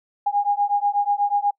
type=beating tone pair; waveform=sine; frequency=812 / 820.2 Hz; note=G#5 / G#5; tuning=-39 / -22 cents; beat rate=8.2 Hz; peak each=-21 dBFS; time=0.26-1.51 s; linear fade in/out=10 ms; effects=noise-tail reverb RT60 0.1 s tail -26 dB re dry